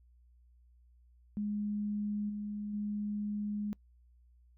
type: tone with level steps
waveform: sine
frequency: 207.7 Hz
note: G#3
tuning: in tune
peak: -32 / -36 / -33 dBFS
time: 1.37-3.73 s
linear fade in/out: 0 ms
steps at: 2.29 / 2.73 s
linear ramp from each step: 10 ms
effects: noise-tail reverb RT60 0.1 s tail -24 dB re dry + added 60 Hz sine -60 dBFS peak until 4.57 s